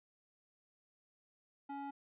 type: tone with band-pass filter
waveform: square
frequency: 280.1 Hz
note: C#4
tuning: 18 cents sharp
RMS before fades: -44 dBFS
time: 1.69-1.91 s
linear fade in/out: 10 ms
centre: 670 Hz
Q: 3.3
effects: resampled to 8000 Hz